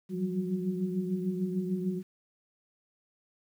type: tone cluster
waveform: sine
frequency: 171.8 / 185.2 / 191.9 / 365.3 Hz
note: F3 / F#3 / G3 / F#4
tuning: -28 / +2 / -37 / -22 cents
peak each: -38 / -32 / -34 / -36 dBFS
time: 0.09-2.03 s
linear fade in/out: 50 ms
effects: 10-bit